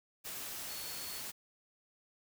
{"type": "tone in noise", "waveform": "sine", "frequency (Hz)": 4401, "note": "C#8", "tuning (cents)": -13, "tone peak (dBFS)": -48, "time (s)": [0.68, 1.22], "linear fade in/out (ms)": 20, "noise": "white", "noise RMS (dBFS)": -43, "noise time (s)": [0.24, 1.32], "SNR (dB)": -8, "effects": []}